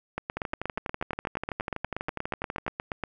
two click trains, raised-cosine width 0.5 ms, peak -15 / -16 dBFS, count 25 / 29, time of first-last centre 0.18-3.037 / 0.37-2.665 s, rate 8.4 / 12.2 Hz, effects none

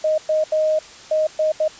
sine tone bursts at uneven times, 622.3 Hz, D#5, in tune, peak -15 dBFS, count 6, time 0.04-0.18 / 0.29-0.44 / 0.52-0.79 / 1.11-1.27 / 1.39-1.52 / 1.6-1.68 s, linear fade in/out 5 ms, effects white hiss -41 dBFS RMS until 1.79 s + resampled to 16000 Hz

